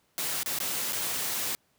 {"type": "noise with dropouts", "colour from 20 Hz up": "white", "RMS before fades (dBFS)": -31, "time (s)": [0.18, 1.55], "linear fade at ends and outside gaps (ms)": 0, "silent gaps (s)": [[0.431, 0.46], [0.587, 0.602], [0.924, 0.93]], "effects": ["pink hiss -69 dBFS RMS until 1.78 s", "high-pass 100 Hz 12 dB/octave"]}